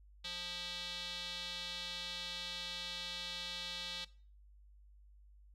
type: tone with band-pass filter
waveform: square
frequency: 176.9 Hz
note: F3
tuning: 23 cents sharp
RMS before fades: -43 dBFS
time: 0.24-4.05 s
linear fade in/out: 10 ms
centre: 3700 Hz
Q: 4.5
effects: noise-tail reverb RT60 0.4 s tail -19 dB re dry + added 50 Hz sine -58 dBFS peak until 5.54 s